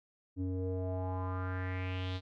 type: tone with low-pass filter sweep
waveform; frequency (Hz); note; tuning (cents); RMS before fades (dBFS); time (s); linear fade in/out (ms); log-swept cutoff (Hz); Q
square; 92.5; F#2; 0; -36; 0.36-2.21; 50; 300 to 4000; 3.9
effects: none